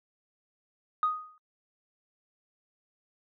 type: tone with exponential decay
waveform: sine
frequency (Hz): 1244.5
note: D#6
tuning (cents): 0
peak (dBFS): -20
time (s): 1.03-1.38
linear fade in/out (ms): 1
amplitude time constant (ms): 75
effects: noise-tail reverb RT60 0.1 s tail -24 dB re dry + tanh soft clip ceiling -18 dBFS